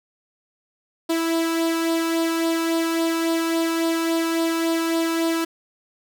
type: tone with flanger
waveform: sawtooth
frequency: 329.6 Hz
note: E4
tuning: in tune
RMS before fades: -22 dBFS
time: 1.09-5.45 s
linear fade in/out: 10 ms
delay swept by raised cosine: 0.22 to 0.79 ms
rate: 3.6 Hz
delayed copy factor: +0.5
effects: none